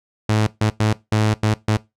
sawtooth tone bursts at uneven times, 107.8 Hz, A2, 35 cents flat, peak -11 dBFS, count 6, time 0.29-0.47 / 0.61-0.7 / 0.8-0.93 / 1.12-1.34 / 1.43-1.54 / 1.68-1.77 s, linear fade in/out 5 ms, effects noise-tail reverb RT60 0.2 s tail -19 dB re dry + low-pass 8000 Hz 12 dB/octave

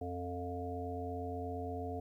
harmonic tone, 88.5 Hz, F2, 23 cents sharp, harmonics 1 / 3 / 5 / 7 / 8, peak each -42 / -44 / -43 / -50 / -43 dBFS, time 0.01-2 s, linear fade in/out 5 ms, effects 12-bit

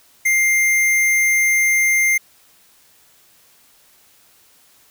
square tone, 2100 Hz, C7, 6 cents sharp, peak -14 dBFS, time 0.25-2.18 s, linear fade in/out 10 ms, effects white hiss -53 dBFS RMS until 4.9 s

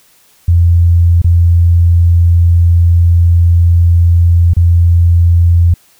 sine tone with dropouts, 85.6 Hz, F2, 34 cents flat, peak -4 dBFS, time 0.48-5.74 s, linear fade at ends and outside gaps 5 ms, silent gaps 1.218-1.243 / 4.536-4.566 s, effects white hiss -48 dBFS RMS until 5.99 s

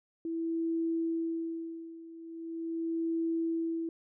sine tone with tremolo, 329.6 Hz, E4, in tune, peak -28 dBFS, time 0.25-3.89 s, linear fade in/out 2 ms, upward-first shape sine, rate 0.41 Hz, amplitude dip 85%, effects none

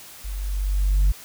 sine tone with level ramp, 48.18 Hz, G1, 29 cents flat, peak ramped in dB -28 to -11 dBFS, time 0.24-1.12 s, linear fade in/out 10 ms, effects tanh soft clip ceiling -13 dBFS + white hiss -43 dBFS RMS until 1.24 s

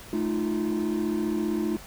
triangle tone cluster, 216.6 / 310.5 / 345.7 Hz, A3 / D#4 / F4, -27 / -3 / -18 cents, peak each -26 dBFS, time 0.13-1.77 s, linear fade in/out 2 ms, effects tanh soft clip ceiling -18 dBFS + pink hiss -45 dBFS RMS until 1.86 s

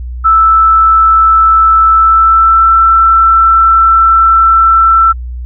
sine tone with pitch glide, 1318.5 to 1335.4 Hz, E6 to E6, 0 to +22 cents, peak -3 dBFS, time 0.24-5.13 s, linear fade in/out 20 ms, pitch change +22 cents, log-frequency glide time 1.93-2.72 s, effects added 61 Hz sine -18 dBFS peak until 5.45 s

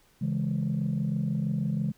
sine chord, C# minor, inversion none, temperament equal, 138.59 / 164.81 / 207.7 Hz, C#3 / E3 / G#3, 0 / 0 / 0 cents, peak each -29 dBFS, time 0.21-1.92 s, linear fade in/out 10 ms, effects tanh soft clip ceiling -20 dBFS + pink hiss -63 dBFS RMS until 1.97 s

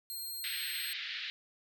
10% pulse tone, 4203 Hz, C8, 7 cents sharp, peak -32 dBFS, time 0.1-0.93 s, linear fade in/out 0 ms
white band-pass noise, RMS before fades -40 dBFS, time 0.44-1.3 s, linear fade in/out 0 ms, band 1600 to 4200 Hz, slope 48 dB/octave
effects none

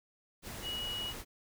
sine tone in noise, 2912 Hz, F#7, 28 cents flat, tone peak -36 dBFS, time 0.62-1.14 s, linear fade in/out 50 ms, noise pink, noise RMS -44 dBFS, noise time 0.42-1.25 s, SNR +5 dB, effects none

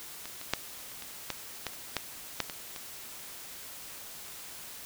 clicks, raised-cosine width 0.2 ms, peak -23 / -25 / -8 / -30 / -26 / -14 / -15 / -30 / -11 / -10 / -20 / -24 dBFS, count 12, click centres 0.256 / 0.414 / 0.536 / 0.917 / 1.023 / 1.303 / 1.667 / 1.734 / 1.967 / 2.403 / 2.498 / 2.762 s, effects white hiss -45 dBFS RMS until 4.85 s

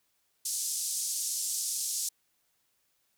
pink band-pass noise, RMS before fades -33 dBFS, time 0.45-2.09 s, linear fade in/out 5 ms, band 5600 to 11000 Hz, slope 24 dB/octave, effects white hiss -74 dBFS RMS until 3.17 s

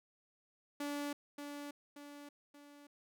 sawtooth tone with echo, 288.8 Hz, D4, 29 cents flat, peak -34 dBFS, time 0.8-1.13 s, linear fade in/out 5 ms, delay 580 ms, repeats 3, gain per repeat -6 dB, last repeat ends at 2.87 s, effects none

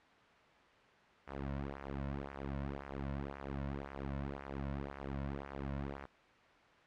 sawtooth tone with flanger, 69.3 Hz, C#2, in tune, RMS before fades -42 dBFS, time 1.27-6.06 s, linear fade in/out 10 ms, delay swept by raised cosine 0.24 to 2.54 ms, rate 1.9 Hz, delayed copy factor -0.85, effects white hiss -62 dBFS RMS until 6.86 s + low-pass 2000 Hz 12 dB/octave

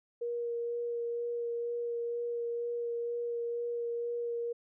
sine tone with vibrato, 472.8 Hz, A#4, 24 cents sharp, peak -32 dBFS, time 0.21-4.53 s, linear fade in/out 10 ms, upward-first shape sine, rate 2.1 Hz, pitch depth 11 cents each way, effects none

